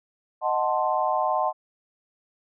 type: chord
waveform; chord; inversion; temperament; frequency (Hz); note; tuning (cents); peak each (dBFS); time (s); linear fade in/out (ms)
sine; D# diminished seventh; none; equal; 622.3 / 740 / 880 / 1046.5; D#5 / F#5 / A5 / C6; 0 / 0 / 0 / 0; -27 / -26 / -27 / -27; 0.41-1.53; 50
effects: none